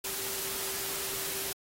sine tone in noise, 389 Hz, G4, 13 cents flat, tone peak -45 dBFS, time 0.04-1.53 s, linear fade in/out 5 ms, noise white, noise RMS -35 dBFS, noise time 0.04-1.53 s, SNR -13 dB, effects AAC 48 kbps

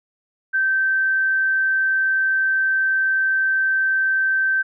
sine tone, 1553 Hz, G6, 17 cents flat, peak -16 dBFS, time 0.53-4.63 s, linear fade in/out 20 ms, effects none

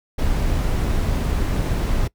brown noise, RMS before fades -20 dBFS, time 0.18-2.08 s, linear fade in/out 10 ms, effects noise-tail reverb RT60 0.1 s tail -23 dB re dry

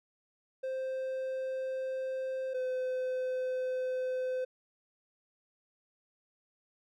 triangle tone pair in turn, 523.3 / 511.6 Hz, C5 / C5, 0 / -39 cents, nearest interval unison, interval 39 cents, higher first, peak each -31 / -29 dBFS, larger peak second, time 0.63-2.54 / 2.54-4.45 s, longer neither, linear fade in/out 10 ms, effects none

